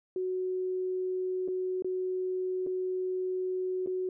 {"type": "tone with dropouts", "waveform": "sine", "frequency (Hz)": 370, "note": "F#4", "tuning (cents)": 0, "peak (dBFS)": -29, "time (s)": [0.16, 4.09], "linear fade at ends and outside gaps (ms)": 2, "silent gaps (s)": [[1.478, 1.484], [1.823, 1.845], [2.665, 2.67], [3.862, 3.872]], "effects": []}